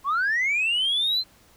sine linear sweep, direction up, 1049 to 4154 Hz, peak -19 dBFS, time 0.04-1.24 s, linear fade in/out 50 ms, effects tanh soft clip ceiling -18 dBFS + pink hiss -56 dBFS RMS until 1.56 s

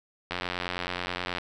click train, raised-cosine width 0.3 ms, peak -14 dBFS, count 97, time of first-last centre 0.31-1.384 s, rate 89.4 Hz, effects none

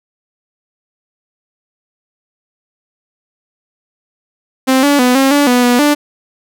sawtooth tone with pitch steps, 262.1 / 286.3 / 249.3 / 269.3 / 287.8 / 246.7 / 244.1 / 293.5 Hz, C4 / D4 / B3 / C#4 / D4 / B3 / B3 / D4, +3 / -44 / +16 / -50 / -35 / -2 / -20 / -1 cents, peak -4 dBFS, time 4.67-5.95 s, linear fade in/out 20 ms, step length 160 ms, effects none

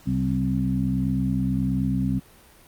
harmonic tone with a mistuned harmonic, 65.41 Hz, C2, in tune, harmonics 1 / 2 / 3 / 4, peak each -31 / -26 / -25 / -26 dBFS, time 0.06-2.2 s, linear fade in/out 20 ms, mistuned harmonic 3, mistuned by -35 cents, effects pink hiss -52 dBFS RMS until 2.67 s + Opus 48 kbps

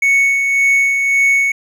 triangle tone with tremolo, 2217 Hz, C#7, in tune, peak -7 dBFS, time 0.02-1.52 s, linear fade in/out 5 ms, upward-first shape sine, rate 1.8 Hz, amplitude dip 40%, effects none

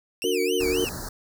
sawtooth tone with vibrato, 2637 Hz, E7, in tune, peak -26 dBFS, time 0.22-0.89 s, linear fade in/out 0 ms, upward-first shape sine, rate 3.8 Hz, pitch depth 270 cents each way
sine chord, D augmented, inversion none, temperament just, 293.7 / 367.1 / 458.9 Hz, D4 / F#4 / A#4, 0 / -14 / -27 cents, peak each -30 / -25 / -25 dBFS, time 0.24-0.85 s, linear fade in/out 2 ms
pink band-stop noise, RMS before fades -34 dBFS, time 0.6-1.09 s, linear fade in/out 5 ms, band 1800 to 4100 Hz, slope 96 dB/octave
effects none

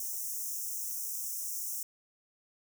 white high-pass noise, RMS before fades -37 dBFS, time 0-1.83 s, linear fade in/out 2 ms, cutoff 5500 Hz, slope 96 dB/octave, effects none

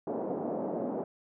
pink band-pass noise, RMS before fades -34 dBFS, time 0.07-1.04 s, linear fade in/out 2 ms, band 220 to 710 Hz, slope 24 dB/octave, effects none

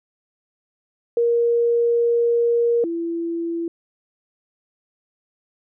sine tone pair in turn, 470.5 / 335.9 Hz, A#4 / E4, +16 / +33 cents, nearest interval tritone, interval 583 cents, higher first, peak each -15 / -22 dBFS, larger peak first, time 1.17-2.84 / 2.84-3.68 s, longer first, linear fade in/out 2 ms, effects none

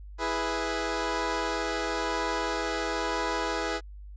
15% pulse chord, E major, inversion none, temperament equal, 329.6 / 415.3 / 493.9 Hz, E4 / G#4 / B4, 0 / 0 / 0 cents, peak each -26 dBFS, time 0.18-3.81 s, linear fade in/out 50 ms, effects added 50 Hz sine -41 dBFS peak until 4.16 s + resampled to 16000 Hz

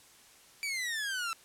sawtooth exponential sweep, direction down, 2335 to 1318.5 Hz, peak -29 dBFS, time 0.63-1.33 s, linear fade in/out 0 ms, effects white hiss -58 dBFS RMS until 1.44 s + low-pass 11000 Hz 12 dB/octave

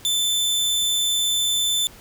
sawtooth tone, 3531 Hz, A7, 5 cents sharp, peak -16 dBFS, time 0.05-1.87 s, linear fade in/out 0 ms, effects pink hiss -46 dBFS RMS until 2 s

